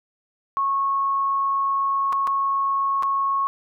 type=tone with dropouts; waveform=sine; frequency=1098 Hz; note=C#6; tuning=17 cents flat; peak=-19 dBFS; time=0.57-3.47 s; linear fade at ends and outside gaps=0 ms; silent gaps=2.125-2.129 / 2.271-2.275 / 3.025-3.032 s; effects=none